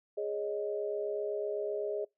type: chord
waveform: sine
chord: Ab suspended fourth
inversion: none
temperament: equal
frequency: 415.3 / 554.4 / 622.3 Hz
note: Ab4 / Db5 / Eb5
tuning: 0 / 0 / 0 cents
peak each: -34 / -40 / -37 dBFS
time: 0.17-2.05 s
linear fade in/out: 10 ms
effects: noise-tail reverb RT60 0.2 s tail -26 dB re dry